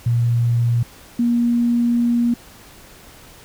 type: tone pair in turn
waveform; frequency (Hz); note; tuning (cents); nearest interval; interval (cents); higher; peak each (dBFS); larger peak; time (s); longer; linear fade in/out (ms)
sine; 118.5 / 237.6; A#2 / A#3; +29 / +33; octave; 1204; second; -14; neither; 0.06-0.83 / 1.19-2.34; second; 5
effects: pink hiss -44 dBFS RMS until 3.44 s